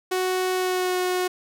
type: tone with pitch glide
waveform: sawtooth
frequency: 370 to 364.5 Hz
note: F#4 to F#4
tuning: 0 to -26 cents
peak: -18 dBFS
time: 0.11-1.28 s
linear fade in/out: 10 ms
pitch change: -26 cents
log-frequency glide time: 0.54-0.97 s
effects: none